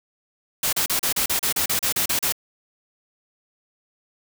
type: noise bursts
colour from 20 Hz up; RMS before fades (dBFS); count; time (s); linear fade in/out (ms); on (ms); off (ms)
white; -22; 13; 0.63-2.324; 5; 98; 35
effects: none